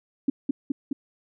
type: tone with echo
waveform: sine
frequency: 276 Hz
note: C#4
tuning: 7 cents flat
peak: -17 dBFS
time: 0.28-0.3 s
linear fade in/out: 5 ms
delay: 210 ms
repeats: 3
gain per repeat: -2 dB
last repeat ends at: 0.93 s
effects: none